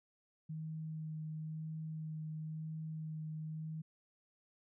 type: tone with vibrato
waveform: sine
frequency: 157 Hz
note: D#3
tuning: 16 cents sharp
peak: -40 dBFS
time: 0.49-3.82 s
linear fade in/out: 10 ms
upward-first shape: sine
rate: 0.98 Hz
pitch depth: 12 cents each way
effects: none